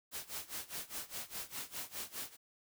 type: noise with tremolo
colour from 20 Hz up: white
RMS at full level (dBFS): -41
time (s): 0.11-2.37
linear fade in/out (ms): 50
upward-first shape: sine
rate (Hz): 4.9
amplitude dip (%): 90
effects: none